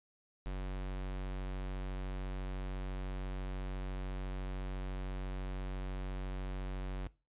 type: tone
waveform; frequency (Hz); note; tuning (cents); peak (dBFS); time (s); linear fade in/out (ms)
square; 47.01; F#1; +28; -37; 0.46-7.07; 0
effects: noise-tail reverb RT60 0.3 s tail -20 dB re dry + resampled to 8000 Hz